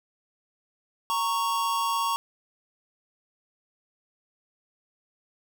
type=tone pair together; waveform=square; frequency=925.6 / 1108.7 Hz; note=A#5 / C#6; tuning=-13 / 0 cents; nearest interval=minor third; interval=313 cents; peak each=-29 / -27 dBFS; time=1.1-2.16 s; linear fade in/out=0 ms; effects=none